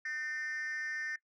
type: tone with frequency modulation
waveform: sine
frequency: 1807 Hz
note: A6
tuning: 46 cents sharp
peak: -33 dBFS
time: 0.05-1.16 s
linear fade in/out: 5 ms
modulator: 285 Hz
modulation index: 0.65
effects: noise-tail reverb RT60 0.1 s tail -21 dB re dry + tanh soft clip ceiling -34 dBFS